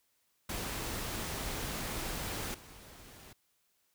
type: noise with level steps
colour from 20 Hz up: pink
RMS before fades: -38 / -53 dBFS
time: 0.49-3.33 s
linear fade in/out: 5 ms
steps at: 2.54 s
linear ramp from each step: 5 ms
effects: white hiss -75 dBFS RMS until 3.94 s